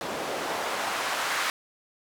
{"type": "noise with band-pass filter sweep", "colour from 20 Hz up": "white", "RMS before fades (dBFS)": -30, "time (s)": [0.01, 1.5], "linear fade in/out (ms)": 0, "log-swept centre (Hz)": [450, 1400], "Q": 1, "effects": []}